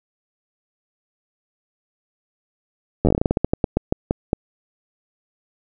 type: slowing click train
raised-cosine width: 2 ms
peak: -3 dBFS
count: 19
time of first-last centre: 3.05-4.331 s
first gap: 10 ms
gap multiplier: 1.2
effects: none